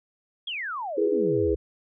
sine exponential sweep, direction down, 3396 to 60.1 Hz, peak -29 dBFS, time 0.47-1.56 s, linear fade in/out 5 ms
sine chord, E major, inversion none, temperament equal, 329.6 / 415.3 / 493.9 Hz, E4 / G#4 / B4, 0 / 0 / 0 cents, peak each -27 / -23 / -28 dBFS, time 0.97-1.55 s, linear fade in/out 10 ms
effects none

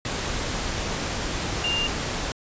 sine tone in noise, 2800 Hz, F7, 4 cents sharp, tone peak -23 dBFS, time 1.64-1.87 s, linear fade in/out 2 ms, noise pink, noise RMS -28 dBFS, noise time 0.05-2.32 s, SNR +2 dB, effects resampled to 16000 Hz

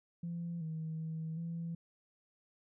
sine tone with pitch steps, 170.3 / 159.4 / 160.3 / 167.4 Hz, F3 / D#3 / E3 / E3, -43 / +42 / -48 / +27 cents, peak -36 dBFS, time 0.23-1.75 s, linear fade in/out 5 ms, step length 380 ms, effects tanh soft clip ceiling -33 dBFS

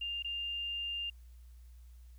sine tone with dropouts, 2801 Hz, F7, 4 cents sharp, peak -35 dBFS, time 0.01-1.1 s, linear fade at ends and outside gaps 5 ms, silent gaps 0.225-0.245 s, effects added 60 Hz sine -51 dBFS peak until 2.18 s + white hiss -72 dBFS RMS until 2.18 s

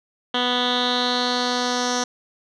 10% pulse tone with low-pass filter sweep, 246.9 Hz, B3, in tune, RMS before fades -22 dBFS, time 0.34-2.04 s, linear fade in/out 5 ms, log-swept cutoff 3200 to 5600 Hz, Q 5.3, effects none

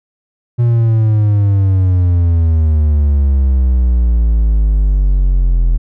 triangle exponential sweep, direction down, 120.7 to 41.2 Hz, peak -6 dBFS, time 0.58-5.78 s, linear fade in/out 20 ms, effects none

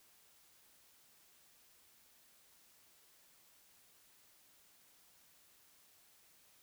silence, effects white hiss -67 dBFS RMS until 6.62 s

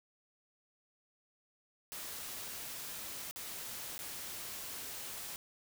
white noise with dropouts, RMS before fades -44 dBFS, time 1.92-5.36 s, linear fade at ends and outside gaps 0 ms, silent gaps 3.311-3.36 / 3.98-3.99 s, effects none

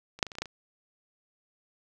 clicks, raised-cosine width 0.2 ms, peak -28 / -6 / -22 / -25 / -30 / -16 / -14 / -27 dBFS, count 8, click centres 0.19 / 0.228 / 0.267 / 0.318 / 0.353 / 0.385 / 0.42 / 0.457 s, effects none

